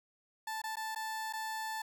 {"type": "tone with dropouts", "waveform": "30% pulse", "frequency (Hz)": 880, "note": "A5", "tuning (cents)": 0, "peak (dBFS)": -34, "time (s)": [0.47, 1.82], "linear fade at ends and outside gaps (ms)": 5, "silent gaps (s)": [[0.618, 0.638], [0.757, 0.768], [0.949, 0.959], [1.327, 1.334]], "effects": []}